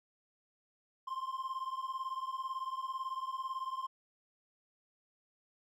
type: beating tone pair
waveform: triangle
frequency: 1046.5 / 1064.5 Hz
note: C6 / C6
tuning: 0 / +30 cents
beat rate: 18 Hz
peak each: -37 / -39 dBFS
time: 1.07-3.87 s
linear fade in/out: 10 ms
effects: none